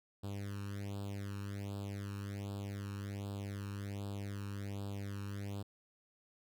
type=tone with flanger; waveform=sawtooth; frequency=100.2 Hz; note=G2; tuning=38 cents sharp; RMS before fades=-42 dBFS; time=0.23-5.63 s; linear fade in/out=10 ms; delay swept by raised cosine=0.24 to 0.74 ms; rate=1.3 Hz; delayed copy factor=+0.95; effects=none